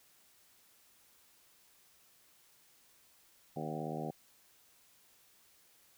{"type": "harmonic tone with a mistuned harmonic", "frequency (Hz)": 77.78, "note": "D#2", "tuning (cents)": 0, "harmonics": [2, 3, 4, 5, 6, 7, 8, 9, 10], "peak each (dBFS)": [-42, -44, -46, -46, -47, -47, -49, -46, -47], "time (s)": [3.56, 4.11], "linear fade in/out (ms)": 5, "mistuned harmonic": 9, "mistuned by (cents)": 41, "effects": ["white hiss -66 dBFS RMS until 5.97 s"]}